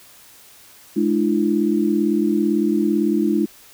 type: tone cluster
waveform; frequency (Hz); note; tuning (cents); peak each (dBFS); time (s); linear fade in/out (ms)
sine; 211.5 / 301.3 / 339.2; G#3 / D4 / E4; +32 / +44 / +50; -20; 0.96-3.46; 10
effects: white hiss -47 dBFS RMS until 3.73 s